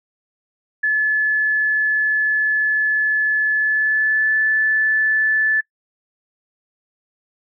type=tone with pitch glide; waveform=sine; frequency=1723 to 1743 Hz; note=A6 to A6; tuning=-37 to -17 cents; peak=-14 dBFS; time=0.83-5.61 s; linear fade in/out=10 ms; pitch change=+20 cents; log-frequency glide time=3.55-4.38 s; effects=noise-tail reverb RT60 0.1 s tail -22 dB re dry